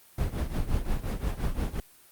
brown noise with tremolo, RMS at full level -25 dBFS, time 0.18-1.8 s, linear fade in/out 2 ms, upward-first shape triangle, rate 5.7 Hz, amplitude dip 85%, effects white hiss -56 dBFS RMS until 2.11 s + Opus 32 kbps

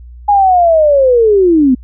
sine linear sweep, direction down, 832 to 244.2 Hz, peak -5 dBFS, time 0.28-1.75 s, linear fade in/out 10 ms, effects added 60 Hz sine -30 dBFS peak until 1.83 s

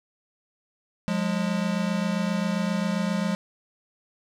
square tone pair together, 178.89 / 206.4 Hz, F3 / G#3, +42 / -10 cents, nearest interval major second, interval 248 cents, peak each -27 dBFS, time 1.08-3.35 s, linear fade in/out 0 ms, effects low-pass 7000 Hz 12 dB/octave + 9-bit

